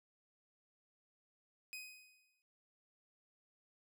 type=tone with exponential decay; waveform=sawtooth; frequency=2507 Hz; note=D#7; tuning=12 cents sharp; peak=-40 dBFS; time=1.73-2.42 s; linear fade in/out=0 ms; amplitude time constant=150 ms; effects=none